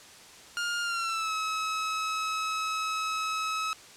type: tone with pitch glide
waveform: sawtooth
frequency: 1412 to 1287.4 Hz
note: F6 to E6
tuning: +19 to -41 cents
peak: -25 dBFS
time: 0.57-3.73 s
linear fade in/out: 0 ms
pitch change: -160 cents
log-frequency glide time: 0.82-1.33 s
effects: white hiss -50 dBFS RMS until 3.96 s + low-pass 8000 Hz 12 dB/octave